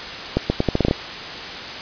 accelerating click train, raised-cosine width 2 ms, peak -3 dBFS, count 9, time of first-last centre 0.37-0.911 s, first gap 130 ms, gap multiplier 0.8, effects white hiss -30 dBFS RMS until 1.81 s + resampled to 11025 Hz

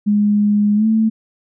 sine tone with pitch glide, 207.2 to 220.8 Hz, G#3 to A3, -4 to +6 cents, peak -11 dBFS, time 0.06-1.1 s, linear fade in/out 20 ms, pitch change +110 cents, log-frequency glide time 0.75-0.86 s, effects none

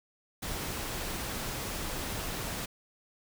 pink noise, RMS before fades -36 dBFS, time 0.42-2.66 s, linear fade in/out 10 ms, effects none

